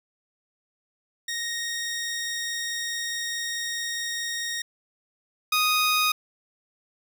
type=tone pair in turn; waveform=15% pulse; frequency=1864.7 / 1244.5 Hz; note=A#6 / D#6; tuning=0 / 0 cents; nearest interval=perfect fifth; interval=700 cents; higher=first; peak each=-22 / -14 dBFS; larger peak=second; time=1.28-4.62 / 5.52-6.12 s; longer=first; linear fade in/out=5 ms; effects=none